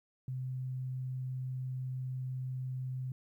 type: tone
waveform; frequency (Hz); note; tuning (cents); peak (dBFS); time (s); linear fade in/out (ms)
sine; 129; C3; -24; -35; 0.28-3.12; 2
effects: 12-bit